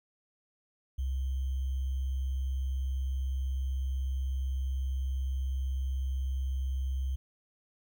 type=tone with sample-and-hold; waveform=sine; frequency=65.9 Hz; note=C2; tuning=13 cents sharp; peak=-29 dBFS; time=0.98-7.16 s; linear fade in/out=10 ms; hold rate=3150 Hz; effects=none